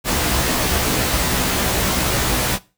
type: noise with comb filter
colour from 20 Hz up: pink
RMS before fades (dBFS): -19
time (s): 0.04-2.59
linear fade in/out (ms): 50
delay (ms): 16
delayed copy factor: +0.95
effects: noise-tail reverb RT60 0.3 s tail -19 dB re dry